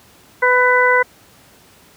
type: harmonic tone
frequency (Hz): 498.7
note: B4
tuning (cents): +17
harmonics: 1 / 2 / 3 / 4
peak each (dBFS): -16 / -16 / -16 / -16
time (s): 0.42-1.03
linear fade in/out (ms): 10
effects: pink hiss -48 dBFS RMS until 1.96 s + high-pass 80 Hz 12 dB/octave